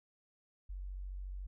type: tone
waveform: sine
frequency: 47 Hz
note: F#1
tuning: 28 cents sharp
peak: -40 dBFS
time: 0.69-1.47 s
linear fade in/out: 10 ms
effects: none